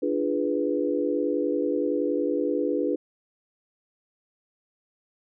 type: chord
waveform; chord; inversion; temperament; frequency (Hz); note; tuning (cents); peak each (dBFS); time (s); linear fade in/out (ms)
sine; D diminished seventh; none; equal with one note detuned; 293.7 / 344.2 / 415.3 / 493.9; D4 / F4 / Ab4 / Cb5; 0 / -25 / 0 / 0; -27 / -29 / -29 / -28; 0.02-2.96; 10
effects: none